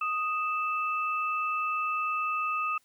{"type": "tone pair together", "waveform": "sine", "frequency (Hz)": [1244.5, 2637], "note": ["D#6", "E7"], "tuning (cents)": [0, 0], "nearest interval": "octave + minor second", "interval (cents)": 1300, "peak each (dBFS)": [-28, -33], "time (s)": [0.01, 2.78], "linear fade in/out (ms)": 5, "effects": ["white hiss -68 dBFS RMS until 2.84 s"]}